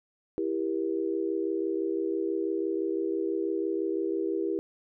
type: chord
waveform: sine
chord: E diminished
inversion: none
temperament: just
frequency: 329.6 / 395.6 / 474.7 Hz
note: E4 / G4 / Bb4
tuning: 0 / +16 / +31 cents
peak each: -30 / -30 / -35 dBFS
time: 0.38-4.59 s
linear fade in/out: 0 ms
effects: none